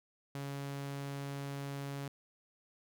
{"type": "tone", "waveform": "sawtooth", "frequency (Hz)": 139.9, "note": "C#3", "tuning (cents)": 16, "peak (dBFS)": -35, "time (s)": [0.35, 2.08], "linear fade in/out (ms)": 2, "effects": []}